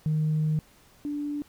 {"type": "tone pair in turn", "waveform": "sine", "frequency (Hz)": [154.7, 292], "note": ["D#3", "D4"], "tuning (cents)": [-10, -10], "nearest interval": "major seventh", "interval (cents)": 1100, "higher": "second", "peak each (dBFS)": [-21, -28], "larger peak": "first", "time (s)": [[0.06, 0.59], [1.05, 1.42]], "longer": "first", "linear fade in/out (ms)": 0, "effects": ["tanh soft clip ceiling -19 dBFS", "pink hiss -58 dBFS RMS until 1.48 s"]}